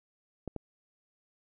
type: clicks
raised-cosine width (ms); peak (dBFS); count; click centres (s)
2; -23; 2; 0.477 / 0.563
effects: none